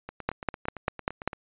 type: two click trains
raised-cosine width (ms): 0.5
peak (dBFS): -10 / -22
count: 6 / 12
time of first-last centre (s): 0.29-1.276 / 0.09-1.332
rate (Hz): 5.07 / 8.86
effects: resampled to 8000 Hz